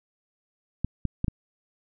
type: clicks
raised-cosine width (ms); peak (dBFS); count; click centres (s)
5; -13; 4; 0.846 / 1.053 / 1.244 / 1.282
effects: none